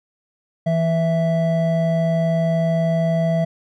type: tone pair together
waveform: triangle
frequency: 164.81 / 659.2 Hz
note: E3 / E5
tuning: 0 / 0 cents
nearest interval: 2 octaves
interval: 2400 cents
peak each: -16 / -18 dBFS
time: 0.66-3.45 s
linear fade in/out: 10 ms
effects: none